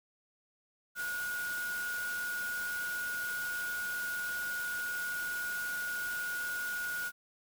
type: tone in noise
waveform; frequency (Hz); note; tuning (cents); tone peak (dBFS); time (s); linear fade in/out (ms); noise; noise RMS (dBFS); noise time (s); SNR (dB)
sine; 1449; F#6; -37; -34; 0.95-7.12; 50; white; -44; 0.95-7.12; +7
effects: none